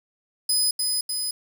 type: tone with echo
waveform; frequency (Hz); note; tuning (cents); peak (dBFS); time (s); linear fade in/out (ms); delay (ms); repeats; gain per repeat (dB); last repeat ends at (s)
20% pulse; 5010; D#8; +11; -14; 0.49-0.71; 5; 300; 2; -3; 1.31
effects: 8-bit